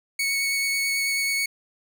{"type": "tone with vibrato", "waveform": "sawtooth", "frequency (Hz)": 2217, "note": "C#7", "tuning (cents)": 0, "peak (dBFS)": -19, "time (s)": [0.19, 1.46], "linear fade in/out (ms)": 5, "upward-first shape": "sine", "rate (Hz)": 9.2, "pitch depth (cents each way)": 10, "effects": []}